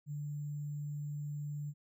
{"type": "tone with sample-and-hold", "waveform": "sine", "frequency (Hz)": 146.83, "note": "D3", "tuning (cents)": 0, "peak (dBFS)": -37, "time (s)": [0.06, 1.74], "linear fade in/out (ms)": 50, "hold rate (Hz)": 7350, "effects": []}